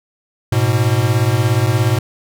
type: beating tone pair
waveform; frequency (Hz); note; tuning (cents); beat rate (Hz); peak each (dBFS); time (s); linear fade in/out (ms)
square; 106.8 / 123.8; G#2 / B2; +49 / +5; 17; -16; 0.52-1.99; 5
effects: none